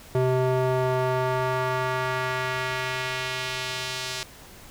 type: tone with band-pass filter sweep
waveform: square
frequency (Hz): 128.6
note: C3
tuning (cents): -30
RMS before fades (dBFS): -26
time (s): 0.15-4.23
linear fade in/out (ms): 0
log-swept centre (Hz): 440 to 4700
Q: 0.99
effects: pink hiss -47 dBFS RMS until 4.7 s